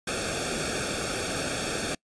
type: noise with comb filter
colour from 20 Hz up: pink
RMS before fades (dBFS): -30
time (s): 0.07-1.95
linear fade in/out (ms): 5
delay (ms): 1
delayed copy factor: -0.8
effects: noise-tail reverb RT60 0.1 s tail -26 dB re dry + resampled to 22050 Hz